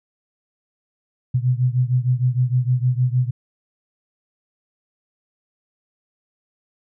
sine beating tone pair, 123.4 / 129.9 Hz, B2 / C3, -1 / -12 cents, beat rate 6.5 Hz, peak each -18 / -20 dBFS, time 1.34-3.31 s, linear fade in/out 10 ms, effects none

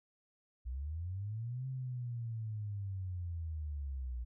sine linear two-way sweep, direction up then down, 58.5 to 132.4 to 58.5 Hz, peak -37 dBFS, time 0.65-4.25 s, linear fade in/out 20 ms, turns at 1.67 s, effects none

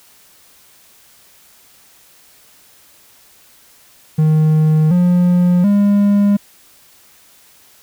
triangle tone with pitch steps, 155.56 / 177.66 / 202.9 Hz, D#3 / F3 / G#3, 0 / +30 / -40 cents, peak -7 dBFS, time 4.18-6.37 s, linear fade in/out 10 ms, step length 730 ms, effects white hiss -48 dBFS RMS until 7.82 s

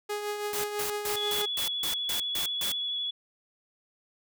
sawtooth tone with tremolo, 415.3 Hz, G#4, in tune, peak -25 dBFS, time 0.09-1.46 s, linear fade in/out 10 ms, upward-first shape triangle, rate 6.1 Hz, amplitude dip 50%
white noise bursts, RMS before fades -33 dBFS, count 9, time 0.53-2.72 s, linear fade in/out 2 ms, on 110 ms, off 150 ms
sine tone with vibrato, 3395 Hz, G#7, 37 cents sharp, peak -29 dBFS, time 1.16-3.11 s, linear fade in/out 10 ms, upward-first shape sine, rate 12 Hz, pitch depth 16 cents each way
effects none

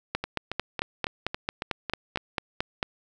two click trains, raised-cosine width 0.3 ms, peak -14 / -10 dBFS, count 8 / 13, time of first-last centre 0.24-2.174 / 0.15-2.829 s, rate 3.62 / 4.48 Hz, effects none

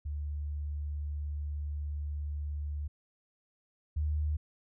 sine tone pair in turn, 73.6 / 75.58 Hz, D2 / D#2, +4 / -50 cents, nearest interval unison, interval 46 cents, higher second, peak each -33 / -28 dBFS, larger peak second, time 0.05-2.88 / 3.96-4.37 s, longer first, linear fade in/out 10 ms, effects none

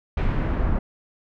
brown noise with low-pass filter sweep, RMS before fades -22 dBFS, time 0.17-0.79 s, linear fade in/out 5 ms, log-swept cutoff 2500 to 1400 Hz, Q 1.2, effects none

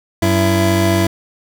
25% pulse tone pair together, 94.73 / 333.7 Hz, F#2 / E4, +41 / +21 cents, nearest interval octave + minor seventh, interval 2180 cents, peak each -11 dBFS, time 0.22-1.07 s, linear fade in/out 5 ms, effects none

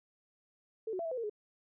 sine tone with pitch steps, 442.9 / 371 / 672 / 651 / 510 / 462.3 / 419.3 Hz, A4 / F#4 / E5 / E5 / C5 / A#4 / G#4, +11 / +5 / +33 / -22 / -44 / -14 / +17 cents, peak -34 dBFS, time 0.87-1.297 s, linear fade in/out 5 ms, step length 61 ms, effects none

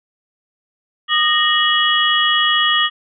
sine tone cluster, 1225 / 1858 / 2929 / 3320 Hz, D#6 / A#6 / F#7 / G#7, -27 / -6 / -18 / -1 cents, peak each -18 dBFS, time 1.08-2.9 s, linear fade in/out 50 ms, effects none

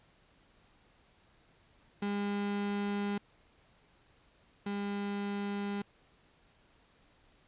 35% pulse tone pair in turn, 202.8 / 201.9 Hz, G#3 / G#3, -41 / -49 cents, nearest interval unison, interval 8 cents, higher first, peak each -30 / -32 dBFS, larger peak first, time 2.02-3.18 / 4.66-5.82 s, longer neither, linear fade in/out 5 ms, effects pink hiss -66 dBFS RMS until 7.47 s + resampled to 8000 Hz

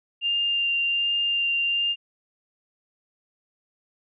sine tone with vibrato, 2794 Hz, F7, in tune, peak -21 dBFS, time 0.21-1.96 s, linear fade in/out 50 ms, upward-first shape sine, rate 1.3 Hz, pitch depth 9 cents each way, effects none

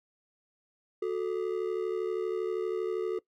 triangle ring-modulated tone, 403.8 Hz, G#4, 49 cents flat, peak -23 dBFS, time 1.02-3.19 s, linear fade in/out 5 ms, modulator 36.3 Hz, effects noise-tail reverb RT60 0.1 s tail -20 dB re dry + MP3 96 kbps

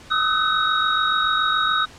sine tone cluster, 1250 / 1297 / 1510 / 3782 Hz, D#6 / E6 / F#6 / A#7, +8 / -28 / +35 / +24 cents, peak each -23 dBFS, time 0.1-1.86 s, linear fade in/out 20 ms, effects pink hiss -44 dBFS RMS until 1.98 s + low-pass 7000 Hz 12 dB/octave

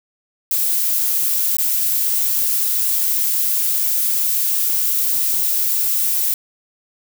violet noise with dropouts, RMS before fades -18 dBFS, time 0.51-6.34 s, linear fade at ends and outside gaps 2 ms, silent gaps 1.569-1.584 s, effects none

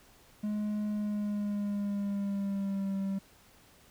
triangle tone with pitch glide, 210 to 194.81 Hz, G#3 to G3, +19 to -11 cents, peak -28 dBFS, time 0.43-3.19 s, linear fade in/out 10 ms, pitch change -130 cents, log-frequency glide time 0.88-2.95 s, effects pink hiss -60 dBFS RMS until 3.9 s

